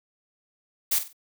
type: noise with echo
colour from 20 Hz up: blue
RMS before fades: -23 dBFS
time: 0.91-0.99 s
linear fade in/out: 10 ms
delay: 47 ms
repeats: 3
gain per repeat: -10 dB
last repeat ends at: 1.131 s
effects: none